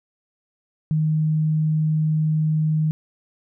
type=tone; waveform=sine; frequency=155.56 Hz; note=D#3; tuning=in tune; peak=-17 dBFS; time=0.91-2.91 s; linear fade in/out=0 ms; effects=none